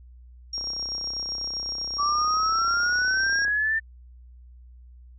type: tone with tremolo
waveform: sine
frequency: 5580 Hz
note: F8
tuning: 2 cents flat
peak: -27 dBFS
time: 0.53-3.45 s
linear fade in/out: 5 ms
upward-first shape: sine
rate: 7.9 Hz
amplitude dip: 25%
type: click train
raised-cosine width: 1 ms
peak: -30 dBFS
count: 95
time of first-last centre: 0.58-3.481 s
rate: 32.4 Hz
type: exponential sweep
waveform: sine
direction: up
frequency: 1151 to 1800 Hz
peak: -21 dBFS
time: 1.98-3.8 s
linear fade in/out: 20 ms
effects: added 61 Hz sine -45 dBFS peak until 5.18 s